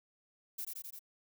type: noise with echo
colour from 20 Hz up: violet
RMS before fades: -40 dBFS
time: 0.58-0.65 s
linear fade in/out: 10 ms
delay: 86 ms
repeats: 4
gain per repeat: -2 dB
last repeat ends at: 0.994 s
effects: none